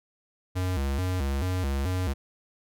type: tone with vibrato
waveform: square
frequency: 79.5 Hz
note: D#2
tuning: 38 cents sharp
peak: -26 dBFS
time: 0.55-2.14 s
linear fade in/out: 20 ms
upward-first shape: square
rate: 2.3 Hz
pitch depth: 250 cents each way
effects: none